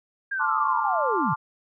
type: linear sweep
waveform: sine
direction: down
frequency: 1631 to 120.4 Hz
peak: -25 dBFS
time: 0.31-1.34 s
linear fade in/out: 10 ms
type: chord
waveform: sine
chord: D minor seventh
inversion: second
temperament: equal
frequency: 880 / 1046.5 / 1174.7 / 1396.9 Hz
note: A5 / C6 / D6 / F6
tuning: 0 / 0 / 0 / 0 cents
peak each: -27 / -28 / -27 / -32 dBFS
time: 0.39-1.36 s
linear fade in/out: 20 ms
effects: none